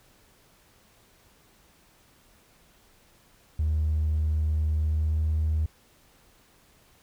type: tone with pitch glide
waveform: triangle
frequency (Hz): 77.2 to 78.05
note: D#2 to D#2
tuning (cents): -13 to +6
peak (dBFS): -19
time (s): 3.59-5.66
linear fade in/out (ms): 5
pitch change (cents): +19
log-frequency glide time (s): 4.83-5.21
effects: tanh soft clip ceiling -19 dBFS + pink hiss -60 dBFS RMS until 7.02 s